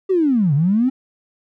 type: linear two-way sweep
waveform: triangle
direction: down then up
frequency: 393.2 to 134 to 268.9 Hz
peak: -9 dBFS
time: 0.09-0.9 s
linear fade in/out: 20 ms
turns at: 0.54 s
effects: tanh soft clip ceiling -11 dBFS